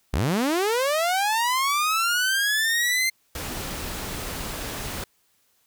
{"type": "linear sweep", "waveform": "sawtooth", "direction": "up", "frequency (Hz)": [47.96, 2098], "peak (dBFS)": -17, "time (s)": [0.13, 3.1], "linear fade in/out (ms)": 10}
{"type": "noise", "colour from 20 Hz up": "pink", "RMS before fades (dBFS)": -32, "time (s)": [3.35, 5.04], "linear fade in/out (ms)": 2}
{"effects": ["white hiss -66 dBFS RMS until 5.66 s"]}